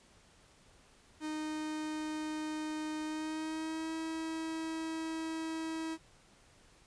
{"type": "tone with pitch glide", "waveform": "45% pulse", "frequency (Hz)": [308.7, 322], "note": ["D#4", "E4"], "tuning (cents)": [-14, -41], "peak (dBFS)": -36, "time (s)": [1.2, 5.98], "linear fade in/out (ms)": 50, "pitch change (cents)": 73, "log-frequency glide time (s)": [3.03, 3.94], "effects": ["pink hiss -63 dBFS RMS until 6.86 s", "resampled to 22050 Hz"]}